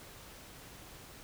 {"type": "silence", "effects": ["pink hiss -52 dBFS RMS until 1.23 s"]}